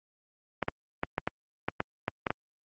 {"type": "clicks", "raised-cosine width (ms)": 0.5, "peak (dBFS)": -12, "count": 10, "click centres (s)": [0.627, 0.684, 1.034, 1.181, 1.275, 1.685, 1.804, 2.081, 2.268, 2.305], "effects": ["high-pass 80 Hz 12 dB/octave", "Opus 32 kbps"]}